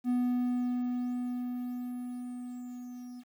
triangle tone with level ramp, 246.9 Hz, B3, in tune, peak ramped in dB -23 to -40 dBFS, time 0.04-3.24 s, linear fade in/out 50 ms, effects 10-bit

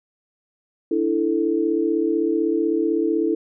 sine chord, D suspended second, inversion none, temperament equal, 293.7 / 329.6 / 440 Hz, D4 / E4 / A4, 0 / 0 / 0 cents, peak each -25 / -20 / -23 dBFS, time 0.91-3.35 s, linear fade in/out 5 ms, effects none

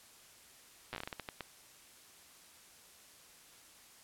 slowing click train, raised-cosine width 0.3 ms, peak -24 dBFS, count 12, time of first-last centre 0.93-1.407 s, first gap 8 ms, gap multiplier 1.31, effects white hiss -59 dBFS RMS until 4.03 s + low-pass 12000 Hz 12 dB/octave

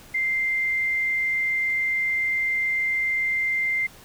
sine tone, 2091 Hz, C7, 2 cents flat, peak -21 dBFS, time 0.14-3.87 s, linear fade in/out 10 ms, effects pink hiss -48 dBFS RMS until 4.04 s

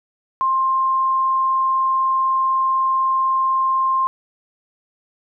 sine tone, 1056 Hz, C6, 16 cents sharp, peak -15 dBFS, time 0.41-4.07 s, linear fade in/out 0 ms, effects none

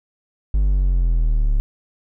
triangle exponential sweep, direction down, 51.5 to 35.06 Hz, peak -12 dBFS, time 0.54-1.6 s, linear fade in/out 0 ms, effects none

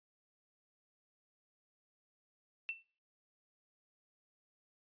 sine tone with exponential decay, 2684 Hz, E7, 31 cents sharp, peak -33 dBFS, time 2.69-2.82 s, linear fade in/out 0 ms, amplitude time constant 28 ms, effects noise-tail reverb RT60 0.4 s tail -19 dB re dry + resampled to 11025 Hz

